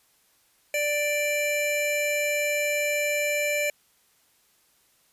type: tone pair together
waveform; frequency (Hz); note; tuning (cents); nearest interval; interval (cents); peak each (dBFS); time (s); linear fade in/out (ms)
square; 587.7 / 2349; D5 / D7; +1 / 0; 2 octaves; 2399; -27; 0.74-3.7; 2
effects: white hiss -64 dBFS RMS until 5.12 s + resampled to 32000 Hz